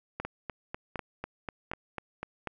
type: two click trains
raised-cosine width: 0.5 ms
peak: -20 / -19 dBFS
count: 9 / 4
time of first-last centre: 0.25-2.23 / 0.2-2.473 s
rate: 4.04 / 1.32 Hz
effects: none